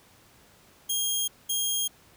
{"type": "tone pair in turn", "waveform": "10% pulse", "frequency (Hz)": [3240, 3240], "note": ["G#7", "G#7"], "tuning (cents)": [-43, -43], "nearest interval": "unison", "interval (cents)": 0, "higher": "neither", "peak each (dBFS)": -17, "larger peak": "neither", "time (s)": [[0.89, 1.28], [1.49, 1.88]], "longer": "neither", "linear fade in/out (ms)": 10, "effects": ["pink hiss -57 dBFS RMS until 2.16 s", "high-pass 60 Hz 12 dB/octave"]}